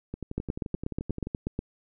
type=two click trains; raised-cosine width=3 ms; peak=-16 / -21 dBFS; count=11 / 14; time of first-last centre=0.38-1.591 / 0.14-1.27 s; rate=8.26 / 11.5 Hz; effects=none